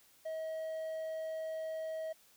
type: tone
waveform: triangle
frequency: 638 Hz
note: D#5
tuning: 43 cents sharp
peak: -35 dBFS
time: 0.25-2.13 s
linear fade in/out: 10 ms
effects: white hiss -65 dBFS RMS until 2.36 s